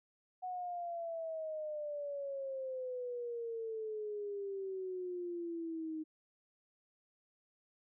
sine exponential sweep, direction down, 740 to 311.1 Hz, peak -38 dBFS, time 0.42-6.04 s, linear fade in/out 20 ms, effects none

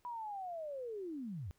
sine linear sweep, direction down, 987.8 to 73.42 Hz, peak -40 dBFS, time 0.05-1.51 s, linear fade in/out 0 ms, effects pink hiss -75 dBFS RMS until 1.58 s

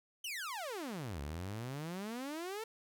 sawtooth exponential two-way sweep, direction down then up, 3136 to 68.3 to 458.7 Hz, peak -36 dBFS, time 0.24-2.64 s, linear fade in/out 5 ms, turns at 1.21 s, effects none

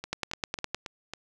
two click trains, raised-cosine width 0.2 ms, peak -19 / -12 dBFS, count 5 / 7, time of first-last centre 0.04-1.136 / 0.13-0.746 s, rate 3.65 / 9.74 Hz, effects none

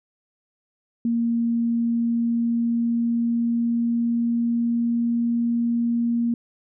sine tone with pitch glide, 233.1 to 235.1 Hz, A#3 to A#3, 0 to +15 cents, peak -19 dBFS, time 1.05-6.34 s, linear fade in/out 2 ms, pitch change +15 cents, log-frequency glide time 1.46-5.32 s, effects none

